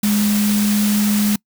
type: tone in noise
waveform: sine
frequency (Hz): 207.7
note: G#3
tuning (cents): 0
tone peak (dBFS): -14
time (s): 0.03-1.36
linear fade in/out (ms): 5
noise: white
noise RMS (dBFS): -24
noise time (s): 0.03-1.36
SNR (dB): +7
effects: noise-tail reverb RT60 0.1 s tail -26 dB re dry